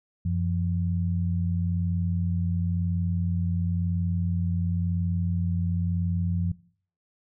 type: tone pair together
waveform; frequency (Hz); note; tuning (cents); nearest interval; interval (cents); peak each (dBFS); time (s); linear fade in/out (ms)
sine; 91.4 / 172.37; F#2 / F3; -21 / -22; major seventh; 1099; -25 / -28; 0.25-6.52; 5
effects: noise-tail reverb RT60 0.5 s tail -19 dB re dry